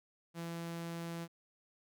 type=tone; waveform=sawtooth; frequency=168.2 Hz; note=E3; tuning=35 cents sharp; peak=-36 dBFS; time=0.34-1.28 s; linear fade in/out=50 ms; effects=none